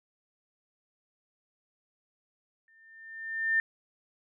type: tone with exponential growth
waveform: sine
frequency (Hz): 1800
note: A6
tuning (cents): +39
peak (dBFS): -21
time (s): 2.68-3.6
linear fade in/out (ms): 1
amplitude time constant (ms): 200
effects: none